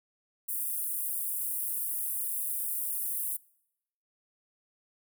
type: high-pass noise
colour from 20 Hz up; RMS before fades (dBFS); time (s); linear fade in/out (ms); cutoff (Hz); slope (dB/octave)
pink; -33; 0.48-3.37; 10; 9600; 48
effects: noise-tail reverb RT60 0.8 s tail -24 dB re dry